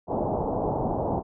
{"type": "low-pass noise", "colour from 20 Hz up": "white", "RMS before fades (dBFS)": -27, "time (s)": [0.07, 1.23], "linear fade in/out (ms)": 50, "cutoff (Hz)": 880, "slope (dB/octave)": 48, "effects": []}